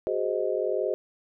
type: chord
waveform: sine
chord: Ab dominant seventh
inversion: third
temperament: just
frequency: 373.8 / 415.3 / 519.1 / 623 Hz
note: Gb4 / Ab4 / C5 / Eb5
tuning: +18 / 0 / -14 / +2 cents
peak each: -30 dBFS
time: 0.07-0.94 s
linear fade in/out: 0 ms
effects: none